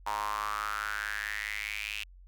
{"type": "tone with high-pass filter sweep", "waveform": "sawtooth", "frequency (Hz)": 104.7, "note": "G#2", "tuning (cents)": 15, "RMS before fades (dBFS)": -35, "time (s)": [0.06, 2.04], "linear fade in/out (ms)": 10, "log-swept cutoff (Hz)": [920, 2700], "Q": 6.6, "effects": ["added 45 Hz sine -50 dBFS peak until 2.27 s"]}